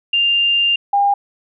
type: tone pair in turn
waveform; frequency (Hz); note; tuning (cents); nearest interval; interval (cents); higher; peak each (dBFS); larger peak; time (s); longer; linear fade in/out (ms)
sine; 2796 / 805.3; F7 / G5; +1 / +46; octave + minor seventh; 2155; first; -12 / -11; second; 0.13-0.76 / 0.93-1.14; first; 5
effects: none